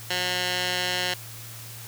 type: tone with band-pass filter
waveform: 15% pulse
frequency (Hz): 180.6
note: F#3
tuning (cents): -42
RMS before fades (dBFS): -27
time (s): 0.1-1.14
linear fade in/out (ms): 5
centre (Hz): 3400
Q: 1.1
effects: added 114 Hz sine -42 dBFS peak until 1.87 s + white hiss -42 dBFS RMS until 1.87 s